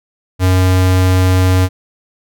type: tone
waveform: square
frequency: 92.5 Hz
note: F#2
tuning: in tune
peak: -9 dBFS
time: 0.39-1.69 s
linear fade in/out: 50 ms
effects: none